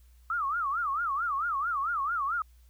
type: tone with vibrato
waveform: sine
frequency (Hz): 1244.5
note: D#6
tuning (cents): 0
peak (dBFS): -27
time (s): 0.3-2.42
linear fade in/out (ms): 2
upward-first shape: sine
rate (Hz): 4.5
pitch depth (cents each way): 240
effects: added 60 Hz sine -54 dBFS peak until 2.69 s + white hiss -69 dBFS RMS until 2.69 s